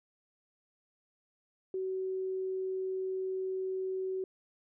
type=tone; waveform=sine; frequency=377.1 Hz; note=F#4; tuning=33 cents sharp; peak=-32 dBFS; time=1.74-4.24 s; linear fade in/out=2 ms; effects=none